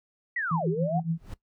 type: linear two-way sweep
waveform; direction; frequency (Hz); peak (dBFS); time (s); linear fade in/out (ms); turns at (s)
sine; down then up; 2000 to 349.2 to 756; -27; 0.36-1; 5; 0.68
type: tone with tremolo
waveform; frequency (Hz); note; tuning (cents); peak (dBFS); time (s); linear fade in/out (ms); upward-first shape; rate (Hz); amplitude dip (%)
sine; 164.81; E3; 0; -22; 0.51-1.18; 5; triangle; 7.1; 95
type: noise with exponential growth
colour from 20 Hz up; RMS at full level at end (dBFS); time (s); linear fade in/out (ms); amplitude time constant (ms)
brown; -33; 1.13-1.34; 5; 45
effects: noise-tail reverb RT60 0.1 s tail -18 dB re dry